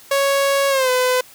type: tone with pitch glide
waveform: sawtooth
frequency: 554.4 to 505.5 Hz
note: C#5 to B4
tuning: 0 to +40 cents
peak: -11 dBFS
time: 0.11-1.21 s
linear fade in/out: 5 ms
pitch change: -160 cents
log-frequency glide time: 0.69-0.9 s
effects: white hiss -45 dBFS RMS until 1.34 s